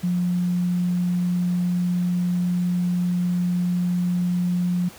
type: tone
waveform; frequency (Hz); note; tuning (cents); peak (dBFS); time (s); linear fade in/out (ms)
sine; 177.7; F3; +30; -19; 0.03-4.89; 10
effects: pink hiss -44 dBFS RMS until 4.98 s + high-pass 80 Hz 12 dB/octave